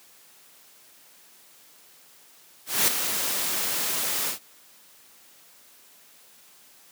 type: noise with ADSR envelope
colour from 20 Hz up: white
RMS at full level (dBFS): -19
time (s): 2.66-4.39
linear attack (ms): 220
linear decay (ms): 3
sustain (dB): -8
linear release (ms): 110
effects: white hiss -54 dBFS RMS until 6.91 s + high-pass 150 Hz 12 dB/octave